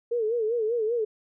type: tone with vibrato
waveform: sine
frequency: 453.9 Hz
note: A#4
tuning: 46 cents flat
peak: -23 dBFS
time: 0.11-1.05 s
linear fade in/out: 10 ms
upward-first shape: sine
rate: 5.1 Hz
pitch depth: 110 cents each way
effects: none